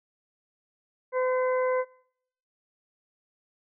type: harmonic tone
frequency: 510 Hz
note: C5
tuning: 44 cents flat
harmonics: 1 / 2 / 3 / 4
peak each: -24 / -31 / -39 / -38 dBFS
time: 1.12-1.85 s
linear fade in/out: 50 ms
effects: noise-tail reverb RT60 0.7 s tail -24 dB re dry